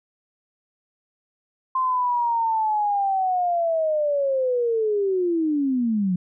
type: linear sweep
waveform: sine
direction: down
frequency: 1046.5 to 174.61 Hz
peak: -19 dBFS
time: 1.75-6.16 s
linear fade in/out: 5 ms
effects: none